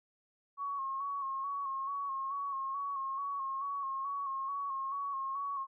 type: tone with vibrato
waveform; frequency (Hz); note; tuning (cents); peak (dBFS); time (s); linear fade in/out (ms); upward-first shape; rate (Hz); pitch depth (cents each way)
sine; 1100; C#6; -14; -34; 0.57-5.67; 50; square; 2.3; 35
effects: none